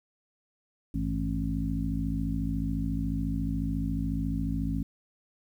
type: harmonic tone with a mistuned harmonic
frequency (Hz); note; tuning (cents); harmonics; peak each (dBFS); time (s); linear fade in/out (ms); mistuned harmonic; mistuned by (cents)
54.1; A1; -29; 1 / 2 / 3 / 4 / 5; -32 / -37 / -33 / -35 / -33; 0.94-4.83; 5; 2; -130
effects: 10-bit